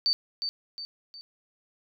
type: tone with echo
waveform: sine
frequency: 4577 Hz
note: D8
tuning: 45 cents flat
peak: -21 dBFS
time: 0.06-0.13 s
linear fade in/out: 0 ms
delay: 360 ms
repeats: 3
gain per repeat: -7 dB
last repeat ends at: 1.21 s
effects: none